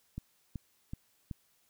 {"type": "click train", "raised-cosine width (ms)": 5, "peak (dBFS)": -26, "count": 4, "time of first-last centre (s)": [0.18, 1.312], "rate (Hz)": 2.65, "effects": ["white hiss -71 dBFS RMS until 1.69 s"]}